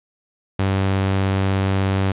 sawtooth tone, 96.6 Hz, G2, 25 cents flat, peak -13 dBFS, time 0.59-2.12 s, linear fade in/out 5 ms, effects resampled to 8000 Hz + 8-bit

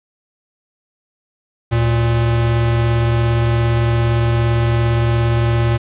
square tone pair together, 73.42 / 116.55 Hz, D2 / A#2, 0 / 0 cents, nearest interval minor sixth, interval 800 cents, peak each -23 / -14 dBFS, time 1.71-5.78 s, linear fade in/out 20 ms, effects resampled to 8000 Hz + 7-bit

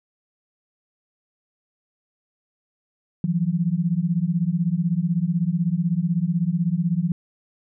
sine beating tone pair, 163.6 / 179.6 Hz, E3 / F3, -13 / +49 cents, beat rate 16 Hz, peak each -22 dBFS, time 3.24-7.12 s, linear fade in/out 2 ms, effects none

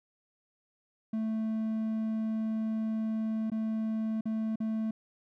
triangle tone with dropouts, 220.3 Hz, A3, 2 cents sharp, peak -27 dBFS, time 1.13-4.91 s, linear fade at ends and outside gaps 5 ms, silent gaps 3.501-3.517 / 4.21-4.255 / 4.558-4.602 s, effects none

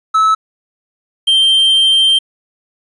triangle tone pair in turn, 1301 / 3147 Hz, E6 / G7, -23 / +6 cents, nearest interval octave + minor third, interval 1529 cents, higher second, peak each -6 dBFS, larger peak neither, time 0.14-0.35 / 1.27-2.19 s, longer second, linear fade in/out 10 ms, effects resampled to 24000 Hz + 8-bit

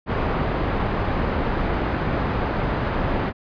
pink low-pass noise, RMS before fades -23 dBFS, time 0.06-3.33 s, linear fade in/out 50 ms, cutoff 1500 Hz, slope 12 dB/octave, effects resampled to 11025 Hz

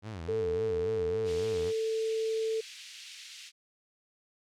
sawtooth tone with vibrato, 94.9 Hz, F#2, 44 cents sharp, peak -34 dBFS, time 0.02-1.73 s, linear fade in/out 50 ms, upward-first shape sine, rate 3.6 Hz, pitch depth 280 cents each way
sine tone, 444 Hz, A4, 16 cents sharp, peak -28 dBFS, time 0.28-2.61 s, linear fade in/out 10 ms
pink high-pass noise, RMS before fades -44 dBFS, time 1.24-3.52 s, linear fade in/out 50 ms, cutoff 2400 Hz, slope 24 dB/octave
effects low-pass 6000 Hz 12 dB/octave

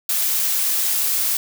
blue noise, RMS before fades -20 dBFS, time 0.09-1.37 s, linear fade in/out 2 ms, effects none

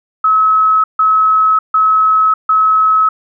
sine tone bursts, 1287 Hz, E6, 42 cents flat, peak -7 dBFS, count 4, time 0.24-3.09 s, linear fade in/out 5 ms, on 600 ms, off 150 ms, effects none

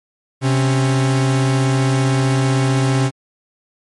45% pulse tone pair together, 130.82 / 277.2 Hz, C3 / C#4, 0 / 0 cents, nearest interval octave + minor second, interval 1300 cents, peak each -14 / -21 dBFS, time 0.41-3.11 s, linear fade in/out 50 ms, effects MP3 48 kbps

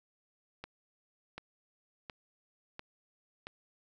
accelerating click train, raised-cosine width 0.3 ms, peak -26 dBFS, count 5, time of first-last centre 0.64-3.469 s, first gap 740 ms, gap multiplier 0.97, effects none

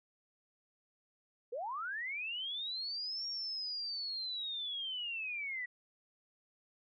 sine linear two-way sweep, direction up then down, 440 to 5588 to 1926 Hz, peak -37 dBFS, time 1.52-5.66 s, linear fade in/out 10 ms, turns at 3.27 s, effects none

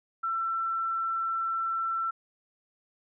sine tone, 1342 Hz, E6, 31 cents sharp, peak -27 dBFS, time 0.23-2.11 s, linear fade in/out 10 ms, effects none

